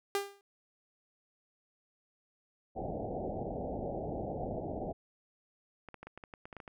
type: tone with exponential decay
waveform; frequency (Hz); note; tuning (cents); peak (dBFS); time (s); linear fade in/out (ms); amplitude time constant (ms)
sawtooth; 400.2; G4; +36; -23; 0.15-0.41; 1; 56
type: low-pass noise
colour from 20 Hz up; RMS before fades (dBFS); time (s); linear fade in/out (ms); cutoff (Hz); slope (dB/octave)
white; -38; 2.75-4.93; 20; 790; 96
type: clicks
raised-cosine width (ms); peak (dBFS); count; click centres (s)
0.5; -31; 12; 5.887 / 5.943 / 6.03 / 6.07 / 6.176 / 6.238 / 6.338 / 6.455 / 6.528 / 6.567 / 6.602 / 6.678
effects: none